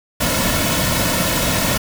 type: noise with comb filter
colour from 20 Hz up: pink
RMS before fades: -18 dBFS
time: 0.2-1.78 s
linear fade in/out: 10 ms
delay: 2.5 ms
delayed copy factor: -0.6
effects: none